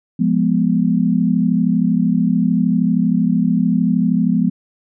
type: chord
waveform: sine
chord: F diminished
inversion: none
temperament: equal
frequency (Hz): 174.61 / 207.7 / 246.9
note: F3 / Ab3 / Cb4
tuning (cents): 0 / 0 / 0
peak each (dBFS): -17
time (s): 0.19-4.5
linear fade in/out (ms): 10
effects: none